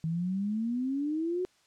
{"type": "exponential sweep", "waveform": "sine", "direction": "up", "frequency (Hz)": [158.4, 372.2], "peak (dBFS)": -28, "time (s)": [0.04, 1.45], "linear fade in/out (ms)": 0, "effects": ["white hiss -66 dBFS RMS until 1.66 s", "low-pass 7000 Hz 12 dB/octave"]}